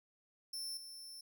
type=tone with level steps; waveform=sawtooth; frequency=5360 Hz; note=E8; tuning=28 cents sharp; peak=-38 / -46 dBFS; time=0.53-1.21 s; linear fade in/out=5 ms; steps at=0.77 s; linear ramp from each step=2 ms; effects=none